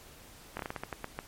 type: slowing click train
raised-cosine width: 0.5 ms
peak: -20 dBFS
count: 10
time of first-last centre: 0.57-1.19 s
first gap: 23 ms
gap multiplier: 1.26
effects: pink hiss -53 dBFS RMS until 1.27 s + MP3 64 kbps